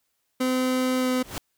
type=tone with pitch glide; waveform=30% pulse; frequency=256.2 to 254.3 Hz; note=C4 to C4; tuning=-36 to -49 cents; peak=-19 dBFS; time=0.4-1.23 s; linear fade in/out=10 ms; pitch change=-13 cents; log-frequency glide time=0.99-1.09 s
type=noise with exponential growth; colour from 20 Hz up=pink; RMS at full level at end=-29 dBFS; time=1.12-1.38 s; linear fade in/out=0 ms; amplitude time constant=55 ms
effects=white hiss -74 dBFS RMS until 1.57 s